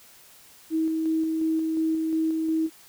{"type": "tone with tremolo", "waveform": "sine", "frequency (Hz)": 320, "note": "D#4", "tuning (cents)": 49, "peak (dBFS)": -21, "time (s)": [0.7, 2.7], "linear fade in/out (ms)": 50, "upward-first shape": "square", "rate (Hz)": 2.8, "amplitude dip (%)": 25, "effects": ["white hiss -52 dBFS RMS until 2.88 s"]}